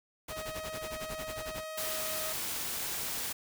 pink noise with tremolo, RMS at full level -40 dBFS, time 0.28-1.64 s, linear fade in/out 5 ms, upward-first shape sine, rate 11 Hz, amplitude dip 95%
sawtooth tone, 630 Hz, D#5, 21 cents sharp, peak -35 dBFS, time 0.3-2.33 s, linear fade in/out 5 ms
white noise, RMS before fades -36 dBFS, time 1.77-3.33 s, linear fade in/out 10 ms
effects none

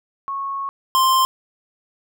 sine / square tone pair in turn, 1100 / 1048.2 Hz, C#6 / C6, -14 / +3 cents, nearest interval minor second, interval 83 cents, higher first, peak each -23 / -14 dBFS, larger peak second, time 0.28-0.69 / 0.95-1.25 s, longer first, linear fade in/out 0 ms, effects none

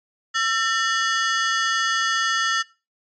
sawtooth ring-modulated tone, 1576 Hz, G6, 9 cents sharp, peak -13 dBFS, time 0.34-2.63 s, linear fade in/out 20 ms, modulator 233 Hz, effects noise-tail reverb RT60 0.3 s tail -21 dB re dry + resampled to 16000 Hz

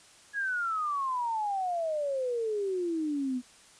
sine exponential sweep, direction down, 1682 to 244 Hz, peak -28 dBFS, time 0.33-3.42 s, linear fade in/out 50 ms, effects white hiss -56 dBFS RMS until 3.79 s + resampled to 22050 Hz

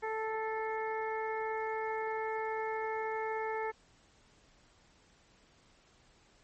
harmonic tone with a mistuned harmonic, 440 Hz, A4, in tune, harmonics 1 / 2 / 3 / 4 / 5, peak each -36 / -37 / -45 / -43 / -45 dBFS, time 0.02-3.72 s, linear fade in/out 20 ms, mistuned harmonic 5, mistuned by -26 cents, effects pink hiss -65 dBFS RMS until 6.43 s + MP3 32 kbps

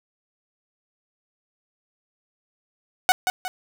sawtooth tone with echo, 741 Hz, F#5, 2 cents sharp, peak -9 dBFS, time 3.09-3.12 s, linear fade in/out 0 ms, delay 180 ms, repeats 2, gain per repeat -7 dB, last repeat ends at 3.48 s, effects none

